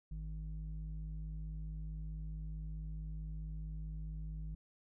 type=tone with low-pass filter; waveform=square; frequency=52.3 Hz; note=G#1; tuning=13 cents sharp; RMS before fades=-43 dBFS; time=0.11-4.55 s; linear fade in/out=5 ms; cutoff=130 Hz; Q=3.9; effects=none